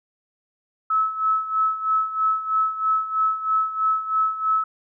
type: tone with tremolo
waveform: sine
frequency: 1298 Hz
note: E6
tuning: 27 cents flat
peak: -16 dBFS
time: 0.9-4.64 s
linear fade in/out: 5 ms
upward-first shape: sine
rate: 3.1 Hz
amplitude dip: 75%
effects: none